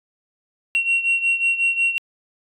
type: beating tone pair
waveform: sine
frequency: 2736 / 2741.5 Hz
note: F7 / F7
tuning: -36 / -33 cents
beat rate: 5.5 Hz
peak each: -17 / -21 dBFS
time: 0.75-1.98 s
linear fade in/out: 0 ms
effects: tanh soft clip ceiling -13 dBFS